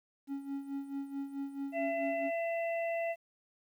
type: tone with tremolo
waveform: triangle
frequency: 277.2 Hz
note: C#4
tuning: in tune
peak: -32 dBFS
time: 0.27-2.31 s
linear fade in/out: 50 ms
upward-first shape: sine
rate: 4.6 Hz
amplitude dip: 70%
type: harmonic tone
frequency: 671 Hz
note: E5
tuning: 31 cents sharp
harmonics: 1 / 3 / 4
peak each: -32 / -42 / -44 dBFS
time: 1.72-3.16 s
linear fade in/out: 50 ms
effects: 11-bit